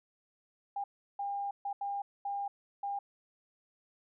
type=tone bursts at uneven times; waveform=sine; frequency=803 Hz; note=G5; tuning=41 cents sharp; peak=-33 dBFS; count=6; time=0.76-0.84 / 1.19-1.51 / 1.65-1.73 / 1.81-2.02 / 2.25-2.48 / 2.83-2.99 s; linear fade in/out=5 ms; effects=none